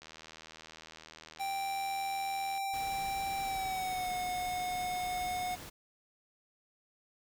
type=click train; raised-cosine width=0.2 ms; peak=-32 dBFS; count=205; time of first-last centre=0.02-2.576 s; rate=79.8 Hz
type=tone with pitch glide; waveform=square; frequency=784 to 727.3 Hz; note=G5 to F#5; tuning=0 to -30 cents; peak=-34 dBFS; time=1.39-5.56 s; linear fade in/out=20 ms; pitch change=-130 cents; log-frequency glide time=3.41-4.11 s
type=noise; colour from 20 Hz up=pink; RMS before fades=-47 dBFS; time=2.73-5.7 s; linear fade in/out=10 ms
effects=none